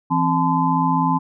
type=tone cluster; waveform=sine; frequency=166.8 / 262.5 / 867 / 1022 Hz; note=E3 / C4 / A5 / C6; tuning=+21 / +6 / -26 / -41 cents; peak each=-21 dBFS; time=0.1-1.19 s; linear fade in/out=20 ms; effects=none